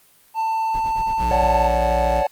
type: tone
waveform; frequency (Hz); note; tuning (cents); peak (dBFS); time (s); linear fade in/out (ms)
triangle; 891; A5; +22; -17; 0.34-1.7; 50
type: noise with tremolo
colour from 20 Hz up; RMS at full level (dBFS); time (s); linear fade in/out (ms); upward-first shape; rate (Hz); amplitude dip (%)
brown; -30; 0.74-1.47; 5; sine; 9; 95
type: tone with pitch glide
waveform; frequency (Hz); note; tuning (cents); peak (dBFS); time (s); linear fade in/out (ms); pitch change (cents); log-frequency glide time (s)
square; 60.5 to 58.81; B1 to A#1; -35 to +16; -23; 1.17-2.24; 50; -49; 1.37-1.6
type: chord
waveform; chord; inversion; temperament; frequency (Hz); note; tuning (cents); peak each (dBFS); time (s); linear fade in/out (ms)
triangle; D major seventh; third; equal with one note detuned; 554.4 / 587.3 / 740 / 871.9; C#5 / D5 / F#5 / A5; 0 / 0 / 0 / -16; -21; 1.31-2.27; 2
effects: white hiss -54 dBFS RMS until 2.31 s + Opus 32 kbps